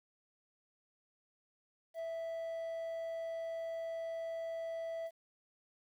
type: tone with quantisation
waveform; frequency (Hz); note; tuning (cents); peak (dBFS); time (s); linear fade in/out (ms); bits
triangle; 659.3; E5; 0; -36; 1.94-5.11; 50; 11
effects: none